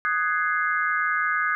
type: chord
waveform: sine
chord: Ab dominant seventh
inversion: second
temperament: equal with one note detuned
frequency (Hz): 1244.5 / 1495.4 / 1661.2 / 2093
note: Eb6 / Gb6 / Ab6 / C7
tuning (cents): 0 / +18 / 0 / 0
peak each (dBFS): -25 / -27 / -26 / -31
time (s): 0.05-1.55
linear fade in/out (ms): 0
effects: none